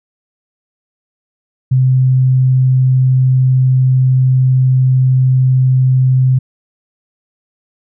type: tone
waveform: sine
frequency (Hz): 129.5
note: C3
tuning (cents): -17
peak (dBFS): -7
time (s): 1.71-6.39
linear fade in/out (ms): 10
effects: none